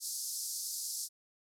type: band-pass noise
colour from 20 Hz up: pink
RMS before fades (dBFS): -39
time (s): 0-1.09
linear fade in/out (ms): 50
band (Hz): 4700 to 13000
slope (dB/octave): 48
effects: none